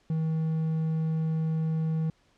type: tone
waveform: triangle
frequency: 159.7 Hz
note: D#3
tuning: 45 cents sharp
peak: -23 dBFS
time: 0.1-2.1 s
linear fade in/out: 2 ms
effects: pink hiss -66 dBFS RMS until 2.37 s + low-pass 6000 Hz 12 dB/octave